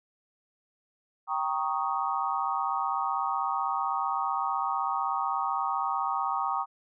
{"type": "chord", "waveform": "sine", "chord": "Eb dominant seventh", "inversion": "first", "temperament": "equal", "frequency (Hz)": [784, 932.3, 1108.7, 1244.5], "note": ["G5", "Bb5", "Db6", "Eb6"], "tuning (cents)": [0, 0, 0, 0], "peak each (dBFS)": -32, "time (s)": [1.27, 6.66], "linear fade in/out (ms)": 50, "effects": []}